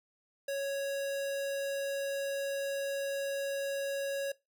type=tone; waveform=square; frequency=554 Hz; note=C#5; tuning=1 cent flat; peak=-33 dBFS; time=0.48-4.32 s; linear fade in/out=5 ms; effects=noise-tail reverb RT60 0.2 s tail -20 dB re dry